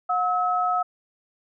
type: tone pair together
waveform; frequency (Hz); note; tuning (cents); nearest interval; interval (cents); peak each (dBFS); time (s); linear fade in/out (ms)
sine; 723.4 / 1289; F#5 / E6; -39 / -39; minor seventh; 1000; -23; 0.09-0.83; 10
effects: none